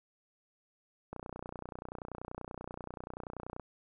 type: click train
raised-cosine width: 1 ms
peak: -27 dBFS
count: 76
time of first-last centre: 1.13-3.597 s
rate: 30.4 Hz
effects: none